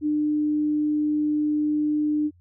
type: tone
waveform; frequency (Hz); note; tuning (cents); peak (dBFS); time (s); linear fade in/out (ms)
sine; 300.3; D4; +39; -20; 0.01-2.31; 50
effects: added 88 Hz sine -53 dBFS peak until 2.4 s